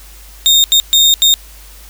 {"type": "tone bursts at uneven times", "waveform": "35% pulse", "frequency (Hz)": 3675, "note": "A#7", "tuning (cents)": -25, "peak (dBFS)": -4, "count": 4, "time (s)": [[0.46, 0.64], [0.72, 0.8], [0.93, 1.14], [1.22, 1.34]], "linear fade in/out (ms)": 0, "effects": ["added 50 Hz sine -36 dBFS peak until 1.89 s", "white hiss -40 dBFS RMS until 1.89 s"]}